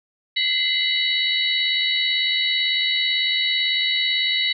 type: tone cluster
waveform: sine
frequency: 2002 / 2080 / 2967 / 3886 / 4394 Hz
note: B6 / C7 / F#7 / B7 / C#8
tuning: +23 / -11 / +4 / -29 / -16 cents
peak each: -29 / -25 / -26 / -21 / -29 dBFS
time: 0.36-4.53 s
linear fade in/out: 10 ms
effects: none